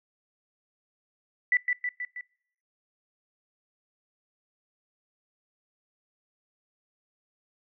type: tone with echo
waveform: sine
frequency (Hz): 1975.5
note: B6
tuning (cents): 0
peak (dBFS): -19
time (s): 1.52-1.57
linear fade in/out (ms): 2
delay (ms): 160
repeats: 4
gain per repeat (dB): -4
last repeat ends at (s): 2.21
effects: noise-tail reverb RT60 0.7 s tail -25 dB re dry